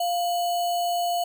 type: tone with sample-and-hold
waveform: sine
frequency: 698.5 Hz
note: F5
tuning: in tune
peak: -22 dBFS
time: 0-1.24 s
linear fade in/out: 5 ms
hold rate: 3675 Hz
effects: none